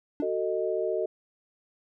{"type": "tone with exponential decay", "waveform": "triangle", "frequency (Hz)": 293.7, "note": "D4", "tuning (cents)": 0, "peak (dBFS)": -21, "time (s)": [0.2, 0.3], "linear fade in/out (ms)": 0, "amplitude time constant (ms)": 21}
{"type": "chord", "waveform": "sine", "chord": "D# diminished", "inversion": "first", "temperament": "just", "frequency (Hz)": [373.4, 448, 622.3], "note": ["F#4", "A4", "D#5"], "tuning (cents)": [16, 31, 0], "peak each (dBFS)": -30, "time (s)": [0.22, 1.06], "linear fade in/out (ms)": 5}
{"effects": []}